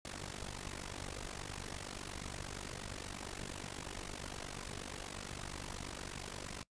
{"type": "noise with amplitude modulation", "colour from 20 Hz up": "pink", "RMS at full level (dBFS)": -41, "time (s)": [0.05, 6.63], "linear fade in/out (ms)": 0, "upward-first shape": "sine", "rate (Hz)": 48.5, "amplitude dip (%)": 90, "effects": ["noise-tail reverb RT60 0.1 s tail -22 dB re dry", "resampled to 22050 Hz"]}